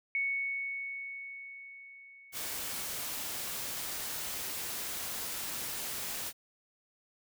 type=tone with exponential decay; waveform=sine; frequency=2217 Hz; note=C#7; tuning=in tune; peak=-28 dBFS; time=0.15-3.6 s; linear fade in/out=1 ms; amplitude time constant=750 ms
type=noise; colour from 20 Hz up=white; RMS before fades=-38 dBFS; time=2.32-6.33 s; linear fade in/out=50 ms
effects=none